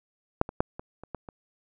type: clicks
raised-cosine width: 1 ms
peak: -6 / -22 / -8 / -23 / -28 / -20 / -27 dBFS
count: 7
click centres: 0.414 / 0.491 / 0.605 / 0.795 / 1.036 / 1.147 / 1.288 s
effects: none